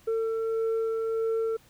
sine tone with frequency modulation, 449.2 Hz, A4, 36 cents sharp, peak -25 dBFS, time 0.07-1.57 s, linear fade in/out 10 ms, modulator 900 Hz, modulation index 0.28, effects pink hiss -59 dBFS RMS until 1.69 s

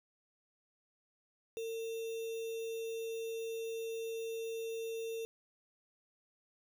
sine tone with sample-and-hold, 453.8 Hz, A#4, 47 cents flat, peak -37 dBFS, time 1.57-5.25 s, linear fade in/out 0 ms, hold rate 3150 Hz, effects none

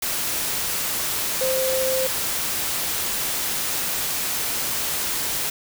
sine tone in noise, 522 Hz, C5, 4 cents flat, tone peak -21 dBFS, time 1.41-2.07 s, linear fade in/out 5 ms, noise white, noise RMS -25 dBFS, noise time 0.02-5.5 s, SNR +1 dB, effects none

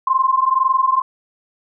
sine tone pair together, 1041 / 1062.9 Hz, C6 / C6, -9 / +27 cents, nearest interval unison, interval 36 cents, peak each -16 dBFS, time 0.07-1.02 s, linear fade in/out 5 ms, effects none

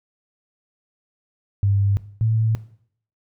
sine tone pair in turn, 99.8 / 111.18 Hz, G2 / A2, +32 / +18 cents, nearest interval major second, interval 186 cents, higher second, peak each -15 / -16 dBFS, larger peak first, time 1.63-1.97 / 2.21-2.55 s, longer neither, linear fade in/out 0 ms, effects noise-tail reverb RT60 0.6 s tail -17 dB re dry

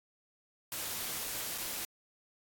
white noise with dropouts, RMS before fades -38 dBFS, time 0.72-1.85 s, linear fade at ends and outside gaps 1 ms, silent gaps 1.579-1.582 s, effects AAC 64 kbps

